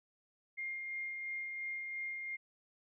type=tone with tremolo; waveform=sine; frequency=2120 Hz; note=C7; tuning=22 cents sharp; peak=-37 dBFS; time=0.57-2.37 s; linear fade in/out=20 ms; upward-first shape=sine; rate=2.9 Hz; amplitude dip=30%; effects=none